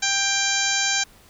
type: harmonic tone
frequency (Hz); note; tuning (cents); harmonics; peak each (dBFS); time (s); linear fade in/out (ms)
790; G5; +13; 1 / 2 / 3 / 4 / 5 / 6 / 7 / 8 / 9; -31 / -26 / -28 / -30 / -28 / -31 / -30 / -26 / -29; 0.02-1.04; 10
effects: pink hiss -52 dBFS RMS until 1.29 s